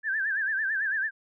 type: tone with vibrato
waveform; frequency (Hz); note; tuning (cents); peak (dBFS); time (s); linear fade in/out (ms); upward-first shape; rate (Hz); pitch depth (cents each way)
sine; 1661.2; G#6; 0; -25; 0.03-1.11; 50; sine; 9; 130
effects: none